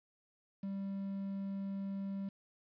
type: tone with quantisation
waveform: triangle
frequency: 196.1 Hz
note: G3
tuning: 1 cent sharp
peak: -35 dBFS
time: 0.63-2.29 s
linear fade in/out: 5 ms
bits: 10
effects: resampled to 11025 Hz